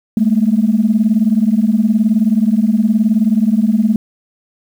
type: beating tone pair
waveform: sine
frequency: 207.7 / 226.7 Hz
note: G#3 / A#3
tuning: 0 / -48 cents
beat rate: 19 Hz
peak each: -12 dBFS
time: 0.17-3.96 s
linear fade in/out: 2 ms
effects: tanh soft clip ceiling -2 dBFS + 7-bit